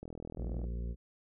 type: click train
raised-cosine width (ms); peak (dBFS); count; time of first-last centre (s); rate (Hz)
2; -30; 26; 0.03-0.641; 40.9
type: harmonic tone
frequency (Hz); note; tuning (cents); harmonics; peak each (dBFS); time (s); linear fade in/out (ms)
58.27; A#1; 0; 1 / 2 / 3 / 4 / 6 / 7 / 8 / 9; -35 / -46 / -46 / -51 / -57 / -55 / -59 / -60; 0.36-0.96; 50
effects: none